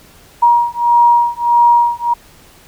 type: beating tone pair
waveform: sine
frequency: 949 / 950.6 Hz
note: A#5 / A#5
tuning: +31 / +34 cents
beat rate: 1.6 Hz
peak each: -11 dBFS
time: 0.42-2.14 s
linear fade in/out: 10 ms
effects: pink hiss -44 dBFS RMS until 2.67 s